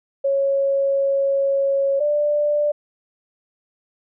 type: tone pair in turn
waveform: sine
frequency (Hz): 551 / 590.5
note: C#5 / D5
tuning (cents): -11 / +9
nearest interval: minor second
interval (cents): 120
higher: second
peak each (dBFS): -16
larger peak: neither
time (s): 0.24-2 / 2-2.72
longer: first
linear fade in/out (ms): 10
effects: none